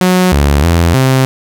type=tone with pitch steps; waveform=sawtooth; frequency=183 / 71.4 / 84.6 / 131.6 Hz; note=F#3 / D2 / E2 / C3; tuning=-19 / -48 / +45 / +10 cents; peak=-3 dBFS; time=0.01-1.25 s; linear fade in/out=0 ms; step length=310 ms; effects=none